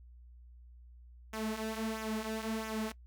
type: tone with flanger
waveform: sawtooth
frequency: 220 Hz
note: A3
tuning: in tune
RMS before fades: -37 dBFS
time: 1.33-2.92 s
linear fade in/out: 5 ms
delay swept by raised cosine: 0.22 to 5.52 ms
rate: 1.5 Hz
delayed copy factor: -0.65
effects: noise-tail reverb RT60 0.1 s tail -22 dB re dry + added 60 Hz sine -52 dBFS peak until 3.06 s